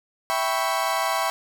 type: chord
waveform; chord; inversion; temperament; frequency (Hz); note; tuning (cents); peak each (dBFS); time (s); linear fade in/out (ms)
35% pulse; C# half-diminished seventh; first; equal; 659.3 / 784 / 987.8 / 1108.7; E5 / G5 / B5 / C#6; 0 / 0 / 0 / 0; -26; 0.3-1.3; 0
effects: none